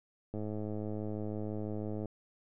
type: click train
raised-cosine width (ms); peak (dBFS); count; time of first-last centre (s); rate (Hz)
2; -26; 183; 0.34-2.057; 106
effects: none